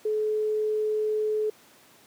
sine tone, 428.8 Hz, A4, 45 cents flat, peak -23 dBFS, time 0.05-1.5 s, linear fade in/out 5 ms, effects pink hiss -55 dBFS RMS until 2.06 s + high-pass 200 Hz 12 dB/octave

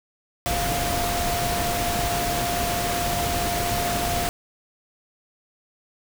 sine tone in noise, 698.5 Hz, F5, in tune, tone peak -26 dBFS, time 0.46-4.29 s, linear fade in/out 0 ms, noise pink, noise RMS -26 dBFS, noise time 0.46-4.29 s, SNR -3 dB, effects none

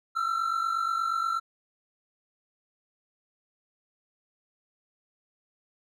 triangle tone pair together, 1306.6 / 1355 Hz, E6 / E6, -16 / +47 cents, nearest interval minor second, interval 63 cents, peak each -30 / -25 dBFS, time 0.15-1.4 s, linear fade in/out 20 ms, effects none

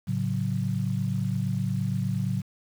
sine chord, F# minor, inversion first, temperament equal, 110 / 138.59 / 185 Hz, A2 / C#3 / F#3, 0 / 0 / 0 cents, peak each -29 dBFS, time 0.07-2.42 s, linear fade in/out 20 ms, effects 8-bit

